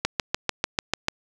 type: click train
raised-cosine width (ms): 0.2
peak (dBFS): -4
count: 8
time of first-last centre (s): 0.05-1.084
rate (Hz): 6.77
effects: none